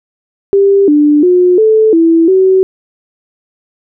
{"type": "tone with pitch steps", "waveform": "sine", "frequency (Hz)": [396.2, 295.9, 360, 437.2, 329.8, 378], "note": ["G4", "D4", "F#4", "A4", "E4", "F#4"], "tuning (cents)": [18, 13, -47, -11, 1, 37], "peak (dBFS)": -4, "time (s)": [0.53, 2.63], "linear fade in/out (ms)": 0, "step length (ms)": 350, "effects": []}